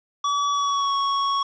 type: tone with pitch glide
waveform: square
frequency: 1143 to 1110.5 Hz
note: D6 to C#6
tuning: -47 to +3 cents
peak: -21 dBFS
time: 0.24-1.43 s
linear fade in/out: 5 ms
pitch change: -50 cents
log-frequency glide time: 0.52-0.94 s
effects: resampled to 16000 Hz + 8-bit